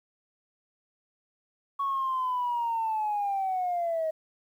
sine linear sweep, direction down, 1116 to 627 Hz, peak -25 dBFS, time 1.79-4.11 s, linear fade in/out 10 ms, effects tanh soft clip ceiling -22 dBFS + 10-bit

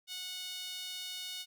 sawtooth tone with high-pass filter, 734 Hz, F#5, 14 cents flat, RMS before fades -42 dBFS, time 0.07-1.46 s, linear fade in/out 50 ms, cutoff 3400 Hz, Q 2.8, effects none

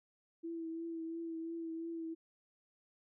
sine tone with vibrato, 329.6 Hz, E4, in tune, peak -39 dBFS, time 0.43-2.15 s, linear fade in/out 20 ms, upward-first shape triangle, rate 2.9 Hz, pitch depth 30 cents each way, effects none

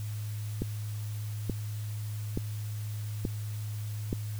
click train, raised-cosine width 3 ms, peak -16 dBFS, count 5, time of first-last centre 0.62-4.129 s, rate 1.14 Hz, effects added 106 Hz sine -33 dBFS peak until 4.39 s + white hiss -50 dBFS RMS until 4.39 s

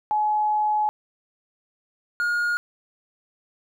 sine / triangle tone pair in turn, 848 / 1429 Hz, G#5 / F6, +36 / +39 cents, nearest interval major sixth, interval 903 cents, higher second, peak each -19 dBFS, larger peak neither, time 0.11-0.89 / 2.2-2.57 s, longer first, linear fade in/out 0 ms, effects none

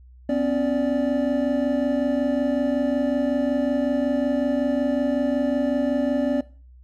triangle tone cluster, 252.2 / 277.6 / 585 Hz, B3 / C#4 / D5, +36 / +3 / -7 cents, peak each -22 dBFS, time 0.29-6.41 s, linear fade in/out 5 ms, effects noise-tail reverb RT60 0.4 s tail -19 dB re dry + added 62 Hz sine -45 dBFS peak until 6.83 s

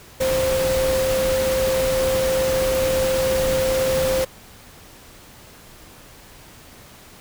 sine tone in noise, 524 Hz, C5, 2 cents sharp, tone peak -18 dBFS, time 0.2-4.25 s, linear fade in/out 10 ms, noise pink, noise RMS -26 dBFS, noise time 0.2-4.25 s, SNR +5 dB, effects pink hiss -45 dBFS RMS until 7.2 s

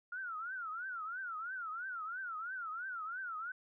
sine tone with vibrato, 1396.9 Hz, F6, in tune, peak -39 dBFS, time 0.12-3.52 s, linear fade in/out 5 ms, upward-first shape triangle, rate 3 Hz, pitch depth 220 cents each way, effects none

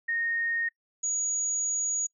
sine tone pair in turn, 1852 / 6770 Hz, A#6 / G#8, -12 / +32 cents, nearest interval octave + minor seventh, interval 2244 cents, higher second, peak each -26 dBFS, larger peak neither, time 0.08-0.69 / 1.03-2.07 s, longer second, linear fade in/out 10 ms, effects noise-tail reverb RT60 0.1 s tail -23 dB re dry

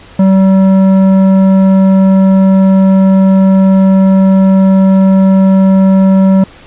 sine tone with tanh clipping, 191.5 Hz, G3, 40 cents flat, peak -5 dBFS, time 0.19-6.44 s, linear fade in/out 5 ms, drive 11 dB, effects pink hiss -36 dBFS RMS until 6.66 s + resampled to 8000 Hz

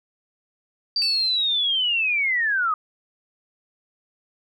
sine linear sweep, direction down, 4699 to 1218 Hz, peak -19 dBFS, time 0.96-2.74 s, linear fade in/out 2 ms
40% pulse tone with exponential decay, 2637 Hz, E7, in tune, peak -27 dBFS, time 1.02-1.67 s, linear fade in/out 0 ms, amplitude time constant 140 ms
effects none

